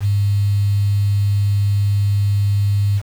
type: tone with quantisation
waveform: sine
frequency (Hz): 101.1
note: G#2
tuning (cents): -46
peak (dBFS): -13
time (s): 0-3.02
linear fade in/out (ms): 50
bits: 6
effects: none